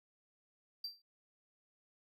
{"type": "tone with exponential decay", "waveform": "triangle", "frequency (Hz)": 4699, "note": "D8", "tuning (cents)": 0, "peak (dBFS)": -35, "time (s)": [0.84, 1.02], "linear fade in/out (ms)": 5, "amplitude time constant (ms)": 39, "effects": []}